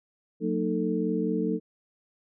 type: tone cluster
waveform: sine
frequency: 182.8 / 227.6 / 306.9 / 444.2 Hz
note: F#3 / A#3 / D#4 / A4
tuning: -21 / -41 / -24 / +16 cents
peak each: -30 dBFS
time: 0.4-1.6 s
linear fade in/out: 50 ms
effects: none